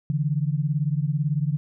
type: beating tone pair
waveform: sine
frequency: 142.4 / 160.4 Hz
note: C#3 / E3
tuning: +47 / -47 cents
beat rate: 18 Hz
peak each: -23 / -25 dBFS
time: 0.1-1.57 s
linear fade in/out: 0 ms
effects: none